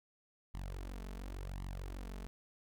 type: tone with flanger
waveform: sawtooth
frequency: 46.64 Hz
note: F#1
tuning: 15 cents sharp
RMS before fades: -44 dBFS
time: 0.54-2.27 s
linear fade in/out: 0 ms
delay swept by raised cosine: 0.98 to 4.68 ms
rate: 0.92 Hz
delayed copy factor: +0.95
effects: none